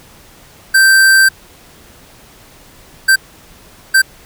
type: tone bursts at uneven times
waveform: square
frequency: 1563 Hz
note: G6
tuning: 6 cents flat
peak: -6 dBFS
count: 3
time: 0.74-1.29 / 3.08-3.16 / 3.94-4.02 s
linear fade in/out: 10 ms
effects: pink hiss -42 dBFS RMS until 4.25 s